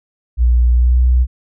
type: tone with pitch glide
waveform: sine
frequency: 60.1 to 62.18 Hz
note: B1 to B1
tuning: -46 to +12 cents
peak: -8 dBFS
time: 0.37-1.27 s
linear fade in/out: 50 ms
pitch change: +58 cents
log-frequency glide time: 0.73-0.99 s
effects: none